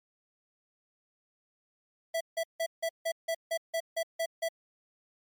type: tone bursts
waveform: square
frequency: 659.3 Hz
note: E5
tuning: in tune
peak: -29 dBFS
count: 11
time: 2.14-4.488 s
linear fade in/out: 10 ms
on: 68 ms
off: 160 ms
effects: MP3 96 kbps